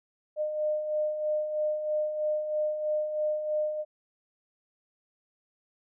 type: beating tone pair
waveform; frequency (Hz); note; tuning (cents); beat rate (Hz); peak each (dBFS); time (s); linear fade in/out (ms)
sine; 606 / 609.1; D#5 / D#5; -46 / -37; 3.1; -36 / -27; 0.36-3.85; 50
effects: none